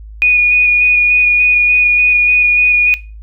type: tone with vibrato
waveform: sine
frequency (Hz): 2460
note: D#7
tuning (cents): -20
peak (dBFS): -6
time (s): 0.22-2.94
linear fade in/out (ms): 0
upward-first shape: square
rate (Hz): 3.4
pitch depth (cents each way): 9
effects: noise-tail reverb RT60 0.3 s tail -19 dB re dry + added 53 Hz sine -29 dBFS peak until 3.22 s